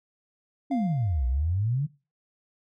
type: exponential two-way sweep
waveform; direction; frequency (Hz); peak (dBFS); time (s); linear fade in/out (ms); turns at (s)
sine; down then up; 292.5 to 59 to 153.4; -23; 0.7-1.87; 20; 1.26
type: tone with exponential decay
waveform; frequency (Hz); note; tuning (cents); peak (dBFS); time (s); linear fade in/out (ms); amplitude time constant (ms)
triangle; 698.5; F5; 0; -28; 0.71-1.59; 2; 190
effects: noise-tail reverb RT60 0.3 s tail -20 dB re dry

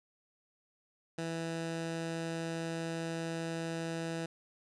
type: tone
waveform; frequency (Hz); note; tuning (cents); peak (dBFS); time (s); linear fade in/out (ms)
15% pulse; 164.81; E3; 0; -29; 1.18-4.26; 5
effects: resampled to 22050 Hz + 11-bit

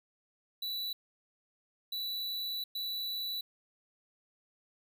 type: tone bursts at uneven times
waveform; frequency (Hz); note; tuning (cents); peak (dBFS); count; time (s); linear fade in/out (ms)
square; 3953; B7; +1; -35; 3; 0.62-0.93 / 1.92-2.64 / 2.75-3.41; 5
effects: none

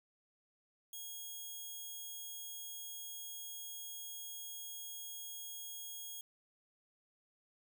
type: tone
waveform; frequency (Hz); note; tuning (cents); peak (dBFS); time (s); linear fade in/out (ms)
5% pulse; 3300; G#7; -12; -36; 0.93-6.21; 2
effects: none

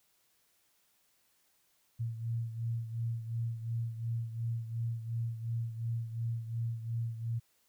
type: beating tone pair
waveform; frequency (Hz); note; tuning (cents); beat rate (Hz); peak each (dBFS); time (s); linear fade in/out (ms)
sine; 114.9 / 117.7; A#2 / A#2; -25 / +17; 2.8; -34 / -40; 1.99-7.4; 20
effects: white hiss -72 dBFS RMS until 7.68 s

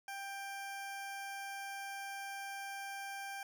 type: tone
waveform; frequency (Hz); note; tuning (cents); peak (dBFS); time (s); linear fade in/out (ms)
20% pulse; 790; G5; +13; -37; 0.08-3.43; 2
effects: none

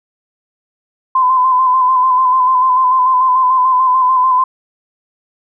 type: tone with vibrato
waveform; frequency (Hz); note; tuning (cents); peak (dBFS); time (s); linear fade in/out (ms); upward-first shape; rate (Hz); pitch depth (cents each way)
sine; 1024; C6; -38; -8; 1.15-4.44; 5; square; 6.8; 31
effects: none

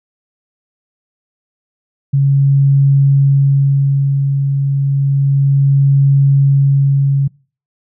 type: tone with tremolo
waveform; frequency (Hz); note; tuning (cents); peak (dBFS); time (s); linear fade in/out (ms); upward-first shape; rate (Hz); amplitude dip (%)
sine; 138.59; C#3; 0; -6; 2.13-7.28; 10; sine; 0.31; 45
effects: noise-tail reverb RT60 0.4 s tail -25 dB re dry

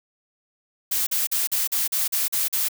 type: noise bursts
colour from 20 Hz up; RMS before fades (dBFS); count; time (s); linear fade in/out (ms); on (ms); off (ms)
blue; -23; 9; 0.91-2.686; 10; 160; 42
effects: none

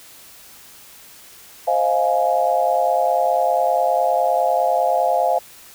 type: chord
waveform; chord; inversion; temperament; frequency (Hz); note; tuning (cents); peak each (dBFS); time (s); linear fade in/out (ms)
sine; F minor seventh; second; just; 523.8 / 628.6 / 698.5 / 838.1; C5 / Eb5 / F5 / Ab5; +2 / +18 / 0 / +16; -22 / -22 / -18 / -22; 1.67-5.39; 10
effects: white hiss -44 dBFS RMS until 5.74 s

